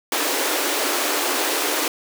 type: high-pass noise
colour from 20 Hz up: pink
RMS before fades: -22 dBFS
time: 0.12-1.88 s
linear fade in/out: 2 ms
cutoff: 270 Hz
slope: 96 dB/octave
effects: none